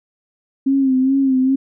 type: tone with vibrato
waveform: sine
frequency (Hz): 265.9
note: C4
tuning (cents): +28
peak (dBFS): -12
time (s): 0.66-1.56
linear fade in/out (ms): 10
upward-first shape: sine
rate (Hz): 2.4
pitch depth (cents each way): 53
effects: none